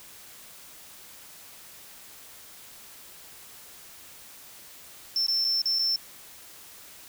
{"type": "tone with dropouts", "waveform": "sine", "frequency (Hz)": 5360, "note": "E8", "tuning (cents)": 28, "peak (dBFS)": -20, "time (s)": [5.16, 5.96], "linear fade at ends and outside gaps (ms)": 2, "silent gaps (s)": [[5.265, 5.282], [5.444, 5.448], [5.618, 5.656], [5.788, 5.792]], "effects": ["tanh soft clip ceiling -22 dBFS", "white hiss -48 dBFS RMS until 7.08 s"]}